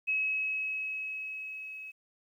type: tone with level ramp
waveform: sine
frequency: 2565 Hz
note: E7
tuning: 48 cents flat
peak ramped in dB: -26 to -41 dBFS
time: 0.07-1.92 s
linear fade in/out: 20 ms
effects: 11-bit